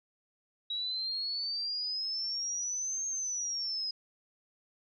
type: exponential two-way sweep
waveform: sine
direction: up then down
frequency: 3853 to 6440 to 5020 Hz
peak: -32 dBFS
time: 0.7-3.91 s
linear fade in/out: 5 ms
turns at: 3.07 s
effects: none